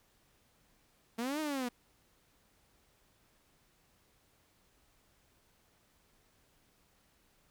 sawtooth linear two-way sweep, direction up then down, 221.9 to 315.6 to 236.7 Hz, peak -30 dBFS, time 1.18-1.69 s, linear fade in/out 10 ms, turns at 1.4 s, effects pink hiss -70 dBFS RMS until 7.5 s

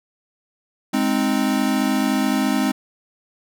square chord, Ab major, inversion none, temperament equal, 207.7 / 261.6 / 311.1 Hz, Ab3 / C4 / Eb4, 0 / 0 / 0 cents, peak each -23 / -21 / -25 dBFS, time 0.93-2.72 s, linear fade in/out 10 ms, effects none

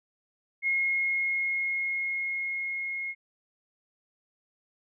sine tone with level ramp, 2156 Hz, C#7, 49 cents flat, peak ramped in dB -23 to -31 dBFS, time 0.62-3.15 s, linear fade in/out 50 ms, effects none

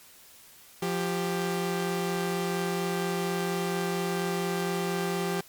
sawtooth tone pair together, 174.61 / 393.5 Hz, F3 / G4, 0 / +7 cents, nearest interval octave + major second, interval 1407 cents, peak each -26 dBFS, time 0.82-5.41 s, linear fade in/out 5 ms, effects white hiss -53 dBFS RMS until 5.48 s + MP3 96 kbps

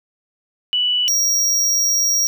sine / square tone pair in turn, 2960 / 5656 Hz, F#7 / F8, 0 / +21 cents, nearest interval major seventh, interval 1121 cents, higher second, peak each -15 dBFS, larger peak neither, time 0.73-1.08 / 1.08-2.27 s, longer second, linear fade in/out 0 ms, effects none

